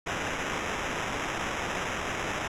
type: noise with sample-and-hold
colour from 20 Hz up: white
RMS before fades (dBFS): -32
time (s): 0.06-2.48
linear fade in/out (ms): 10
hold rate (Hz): 4410
effects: low-pass 7000 Hz 12 dB/octave